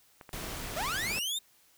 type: clicks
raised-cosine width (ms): 0.5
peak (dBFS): -31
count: 2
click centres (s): 0.212 / 0.292
type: noise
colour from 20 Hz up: pink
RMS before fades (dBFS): -39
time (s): 0.33-1.19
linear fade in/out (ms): 0
type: linear sweep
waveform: sawtooth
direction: up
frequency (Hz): 561 to 3729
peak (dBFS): -28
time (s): 0.76-1.39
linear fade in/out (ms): 10
effects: white hiss -64 dBFS RMS until 1.77 s